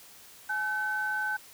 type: tone pair together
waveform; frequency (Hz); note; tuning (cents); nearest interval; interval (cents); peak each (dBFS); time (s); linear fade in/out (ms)
sine; 844.2 / 1526; G#5 / G6; +28 / -47; minor seventh; 1025; -34 / -28; 0.49-1.37; 10
effects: tanh soft clip ceiling -21 dBFS + white hiss -52 dBFS RMS until 1.53 s